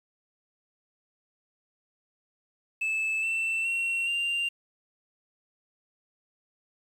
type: tone with pitch steps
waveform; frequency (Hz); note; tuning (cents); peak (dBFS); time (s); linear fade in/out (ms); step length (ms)
sine; 2620 / 2674 / 2728 / 2784; E7 / E7 / F7 / F7; -11 / +24 / -41 / -6; -23; 2.81-4.49; 10; 420
effects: tanh soft clip ceiling -25 dBFS + 9-bit